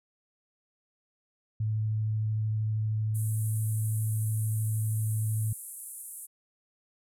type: tone with vibrato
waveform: sine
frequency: 108.5 Hz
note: A2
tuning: 24 cents flat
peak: -26 dBFS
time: 1.6-5.53 s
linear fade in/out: 5 ms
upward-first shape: sine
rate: 13 Hz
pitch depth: 9 cents each way
type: band-pass noise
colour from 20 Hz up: white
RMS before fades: -43 dBFS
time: 3.14-6.27 s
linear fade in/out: 20 ms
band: 8500 to 12000 Hz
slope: 48 dB/octave
effects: none